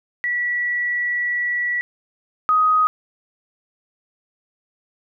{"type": "tone pair in turn", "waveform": "sine", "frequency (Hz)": [1945, 1253.4], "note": ["B6", "D#6"], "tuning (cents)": [-27, 12], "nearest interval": "minor sixth", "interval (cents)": 761, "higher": "first", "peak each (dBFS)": [-19, -13], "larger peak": "second", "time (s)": [[0.24, 1.81], [2.49, 2.87]], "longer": "first", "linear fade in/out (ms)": 0, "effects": []}